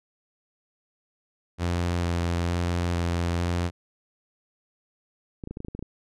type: tone with vibrato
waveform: sawtooth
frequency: 86.5 Hz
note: F2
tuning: 16 cents flat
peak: -20 dBFS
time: 1.58-3.71 s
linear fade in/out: 50 ms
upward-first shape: square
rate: 1.1 Hz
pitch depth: 11 cents each way
type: clicks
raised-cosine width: 3 ms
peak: -22 dBFS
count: 10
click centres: 5.438 / 5.474 / 5.51 / 5.571 / 5.604 / 5.648 / 5.684 / 5.75 / 5.792 / 5.826 s
effects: low-pass 8000 Hz 12 dB/octave